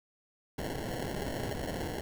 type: noise with sample-and-hold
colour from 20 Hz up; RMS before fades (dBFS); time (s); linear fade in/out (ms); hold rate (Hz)
blue; -36; 0.58-2.01; 2; 1225
effects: none